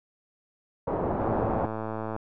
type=low-pass noise; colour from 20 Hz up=white; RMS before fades=-28 dBFS; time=0.87-1.66 s; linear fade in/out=5 ms; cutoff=850 Hz; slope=24 dB/octave
type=click train; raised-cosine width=1 ms; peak=-19 dBFS; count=107; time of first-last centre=1.2-2.164 s; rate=110 Hz
effects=none